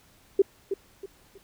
sine tone with echo, 392 Hz, G4, in tune, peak -14 dBFS, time 0.39-0.42 s, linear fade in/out 5 ms, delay 320 ms, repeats 3, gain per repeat -10 dB, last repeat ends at 1.38 s, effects pink hiss -59 dBFS RMS until 1.43 s

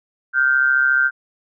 sine tone pair together, 1413 / 1547 Hz, F6 / G6, +20 / -23 cents, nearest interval major second, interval 157 cents, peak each -16 dBFS, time 0.33-1.11 s, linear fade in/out 50 ms, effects none

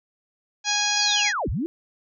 harmonic tone, 827 Hz, G#5, 8 cents flat, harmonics 1 / 2 / 3 / 4 / 5 / 6 / 7 / 8, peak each -29 / -29 / -29 / -29 / -29 / -29 / -29 / -29 dBFS, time 0.64-1.33 s, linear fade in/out 50 ms
sine linear two-way sweep, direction down then up, 5100 to 35.36 to 355.5 Hz, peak -23 dBFS, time 0.97-1.66 s, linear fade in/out 0 ms, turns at 1.49 s
effects none

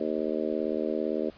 harmonic tone, 77.78 Hz, D#2, in tune, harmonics 3 / 4 / 5 / 6 / 7 / 8, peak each -34 / -33 / -32 / -35 / -34 / -36 dBFS, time 0-1.3 s, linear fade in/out 5 ms, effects pink hiss -54 dBFS RMS until 1.37 s + resampled to 11025 Hz

